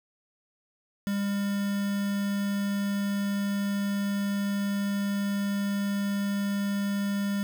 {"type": "tone with quantisation", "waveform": "triangle", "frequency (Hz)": 200.7, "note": "G3", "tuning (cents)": 41, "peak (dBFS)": -24, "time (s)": [1.07, 7.43], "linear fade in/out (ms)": 0, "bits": 6, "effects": []}